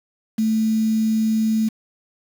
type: tone with quantisation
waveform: sine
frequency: 220 Hz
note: A3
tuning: in tune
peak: -16 dBFS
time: 0.38-1.69 s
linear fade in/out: 10 ms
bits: 6
effects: none